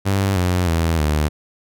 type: tone with pitch steps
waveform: sawtooth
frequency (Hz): 98 / 89.87 / 82.41 / 75.57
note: G2 / F#2 / E2 / D#2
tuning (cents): 0 / -50 / 0 / -50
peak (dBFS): -12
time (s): 0.05-1.29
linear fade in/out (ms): 20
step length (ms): 310
effects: none